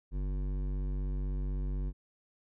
sine tone with hard clipping, 48 Hz, G1, 36 cents flat, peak -33 dBFS, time 0.11-1.93 s, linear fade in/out 50 ms, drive 13 dB, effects none

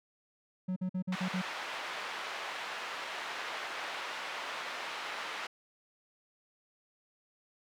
triangle tone bursts, 184.5 Hz, F#3, 5 cents flat, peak -29 dBFS, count 6, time 0.68-1.418 s, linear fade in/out 10 ms, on 83 ms, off 48 ms
pink band-pass noise, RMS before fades -40 dBFS, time 1.12-5.47 s, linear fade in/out 5 ms, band 860 to 3000 Hz, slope 12 dB/octave
effects none

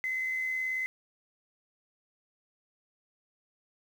sine tone with amplitude modulation, 2045 Hz, C7, 40 cents flat, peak -27 dBFS, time 0.04-0.86 s, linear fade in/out 0 ms, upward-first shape sine, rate 78.6 Hz, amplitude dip 35%, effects tanh soft clip ceiling -24 dBFS + 9-bit

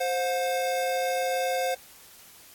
square tone pair together, 523.3 / 720.1 Hz, C5 / F#5, 0 / -47 cents, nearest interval tritone, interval 553 cents, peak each -28 / -29 dBFS, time 0-1.75 s, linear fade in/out 10 ms, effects white hiss -51 dBFS RMS until 2.54 s + AAC 64 kbps

